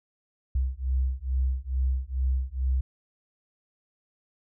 sine beating tone pair, 63.8 / 66.1 Hz, C2 / C2, -43 / +18 cents, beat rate 2.3 Hz, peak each -27 dBFS, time 0.55-2.81 s, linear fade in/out 5 ms, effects none

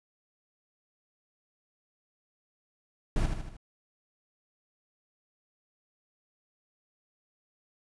brown noise with echo, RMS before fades -26 dBFS, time 3.16-3.26 s, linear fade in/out 2 ms, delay 77 ms, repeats 4, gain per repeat -5 dB, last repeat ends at 3.568 s, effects resampled to 24000 Hz

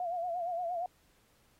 sine tone with vibrato, 698.5 Hz, F5, in tune, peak -32 dBFS, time 0-0.86 s, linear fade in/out 2 ms, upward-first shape sine, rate 8.6 Hz, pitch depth 78 cents each way, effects pink hiss -69 dBFS RMS until 1.59 s + AAC 48 kbps

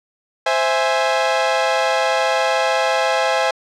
sawtooth chord, C augmented, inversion none, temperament equal, 523.3 / 659.3 / 830.6 Hz, C5 / E5 / G#5, 0 / 0 / 0 cents, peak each -16 dBFS, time 0.46-3.51 s, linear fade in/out 5 ms, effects low-pass 5000 Hz 12 dB/octave

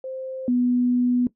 sine tone pair in turn, 523.3 / 246.5 Hz, C5 / B3, 0 / -3 cents, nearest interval octave + minor second, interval 1303 cents, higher first, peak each -29 / -17 dBFS, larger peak second, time 0.04-0.48 / 0.48-1.27 s, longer second, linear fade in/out 2 ms, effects noise-tail reverb RT60 0.1 s tail -17 dB re dry

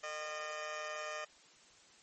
15% pulse tone with amplitude modulation, 610 Hz, D#5, 34 cents flat, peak -30 dBFS, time 0.03-1.25 s, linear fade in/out 10 ms, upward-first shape sine, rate 159 Hz, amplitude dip 70%, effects white hiss -62 dBFS RMS until 2.02 s + MP3 32 kbps

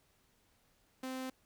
sawtooth tone, 259.6 Hz, C4, 13 cents flat, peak -35 dBFS, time 1.03-1.3 s, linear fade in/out 5 ms, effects pink hiss -72 dBFS RMS until 1.45 s

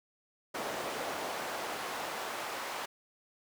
brown noise with high-pass filter sweep, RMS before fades -38 dBFS, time 0.54-2.86 s, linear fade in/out 10 ms, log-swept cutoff 530 to 880 Hz, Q 1, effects none

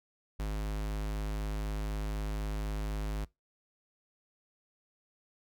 square tone, 52 Hz, G#1, 3 cents sharp, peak -33 dBFS, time 0.39-3.25 s, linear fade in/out 10 ms, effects noise-tail reverb RT60 0.2 s tail -22 dB re dry

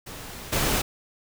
pink noise with level steps, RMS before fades -39 / -24 dBFS, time 0.06-0.82 s, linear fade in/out 10 ms, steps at 0.52 s, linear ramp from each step 10 ms, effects none

